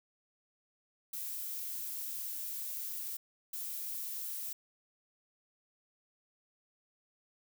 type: noise bursts at uneven times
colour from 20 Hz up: violet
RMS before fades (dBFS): -40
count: 2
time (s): 1.13-3.17 / 3.53-4.53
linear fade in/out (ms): 5
effects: none